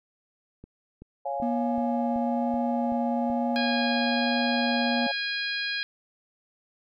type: click train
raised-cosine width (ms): 3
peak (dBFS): -31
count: 8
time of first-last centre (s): 0.64-3.302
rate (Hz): 2.63
type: chord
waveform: sine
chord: Db major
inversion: none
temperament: equal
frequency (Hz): 554.4 / 698.5 / 830.6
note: Db5 / F5 / Ab5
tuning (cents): 0 / 0 / 0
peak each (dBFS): -32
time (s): 1.25-5.12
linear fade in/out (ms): 10
type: tone with vibrato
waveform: triangle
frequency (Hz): 239.5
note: A#3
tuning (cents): +47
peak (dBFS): -24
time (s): 1.42-5.07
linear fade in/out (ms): 5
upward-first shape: triangle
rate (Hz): 1.1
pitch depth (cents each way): 8
type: harmonic tone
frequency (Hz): 820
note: G#5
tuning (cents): -22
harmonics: 2 / 3 / 4 / 5 / 6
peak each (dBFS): -31 / -34 / -35 / -34 / -39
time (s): 3.56-5.83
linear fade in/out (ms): 0
effects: none